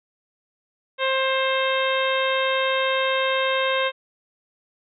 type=harmonic tone; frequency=529 Hz; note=C5; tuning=19 cents sharp; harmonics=1 / 2 / 3 / 4 / 5 / 6 / 7; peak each=-23 / -26 / -28 / -29 / -30 / -31 / -31 dBFS; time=0.98-3.92 s; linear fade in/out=50 ms; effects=none